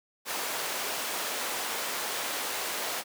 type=high-pass noise; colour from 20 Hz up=pink; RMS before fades=-33 dBFS; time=0.25-3.04 s; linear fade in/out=50 ms; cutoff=530 Hz; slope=12 dB/octave; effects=none